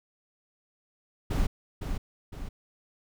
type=noise with echo; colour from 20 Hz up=brown; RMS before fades=-25 dBFS; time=1.3-1.47 s; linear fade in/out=10 ms; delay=510 ms; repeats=2; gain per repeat=-6 dB; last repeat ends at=2.49 s; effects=none